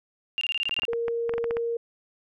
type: tone bursts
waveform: sine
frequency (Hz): 2794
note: F7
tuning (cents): 0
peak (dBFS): -24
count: 9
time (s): 0.38-0.852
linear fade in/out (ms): 0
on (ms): 32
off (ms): 23
type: clicks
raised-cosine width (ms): 0.5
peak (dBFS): -18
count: 11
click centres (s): 0.694 / 0.79 / 0.834 / 0.933 / 1.082 / 1.294 / 1.338 / 1.381 / 1.442 / 1.509 / 1.569
type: tone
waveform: sine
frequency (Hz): 466.2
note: A#4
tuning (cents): 0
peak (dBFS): -25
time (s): 0.88-1.77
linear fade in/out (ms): 5
effects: none